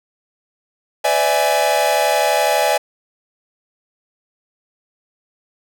45% pulse chord, E dominant seventh, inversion second, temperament equal with one note detuned, 506.9 / 587.3 / 659.3 / 830.6 Hz, B4 / D5 / E5 / G#5, +45 / 0 / 0 / 0 cents, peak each -23 / -19 / -20 / -18 dBFS, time 1.04-2.78 s, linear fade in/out 10 ms, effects none

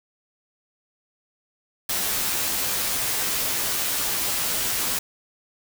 white noise with comb filter, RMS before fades -25 dBFS, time 1.89-4.99 s, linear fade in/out 5 ms, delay 13 ms, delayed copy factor -0.65, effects none

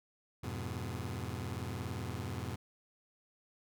sawtooth chord, F diminished, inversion none, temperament just, 87.31 / 104.77 / 125.72 Hz, F2 / Ab2 / Cb3, 0 / +16 / +31 cents, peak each -38 / -38 / -38 dBFS, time 0.43-2.56 s, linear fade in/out 10 ms, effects none

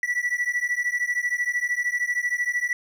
triangle beating tone pair, 1948 / 1961 Hz, B6 / B6, -24 / -13 cents, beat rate 13 Hz, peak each -24 dBFS, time 0.03-2.73 s, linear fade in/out 2 ms, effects none

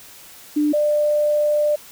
sine tone pair in turn, 297.9 / 595.5 Hz, D4 / D5, +25 / +24 cents, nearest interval octave, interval 1199 cents, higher second, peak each -15 / -15 dBFS, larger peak neither, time 0.56-0.73 / 0.73-1.76 s, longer second, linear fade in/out 10 ms, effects white hiss -43 dBFS RMS until 1.91 s

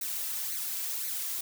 blue noise with flanger, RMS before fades -34 dBFS, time 0.01-1.41 s, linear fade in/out 5 ms, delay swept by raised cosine 0.47 to 3.07 ms, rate 1.9 Hz, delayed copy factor +0.7, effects none

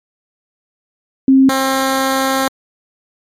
sine / 10% pulse tone pair in turn, 266.6 / 266.6 Hz, C4 / C4, +33 / +33 cents, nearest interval unison, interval 0 cents, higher neither, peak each -5 dBFS, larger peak neither, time 1.28-1.49 / 1.49-2.48 s, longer second, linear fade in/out 2 ms, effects MP3 64 kbps

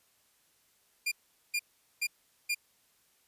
sawtooth tone bursts, 2404 Hz, D7, 40 cents sharp, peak -25 dBFS, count 4, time 1.06-2.548 s, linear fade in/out 10 ms, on 57 ms, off 420 ms, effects white hiss -69 dBFS RMS until 3.27 s + resampled to 32000 Hz

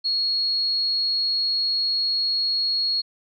sine tone, 4315 Hz, C#8, 47 cents flat, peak -20 dBFS, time 0.04-3.02 s, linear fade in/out 20 ms, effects none

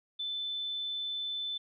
sine tone, 3520 Hz, A7, in tune, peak -33 dBFS, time 0.19-1.58 s, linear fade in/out 10 ms, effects none

